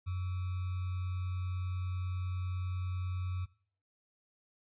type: tone with sample-and-hold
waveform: sine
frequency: 91 Hz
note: F#2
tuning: 28 cents flat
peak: -33 dBFS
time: 0.06-3.46 s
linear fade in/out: 20 ms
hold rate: 1225 Hz
effects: noise-tail reverb RT60 0.5 s tail -19 dB re dry + resampled to 8000 Hz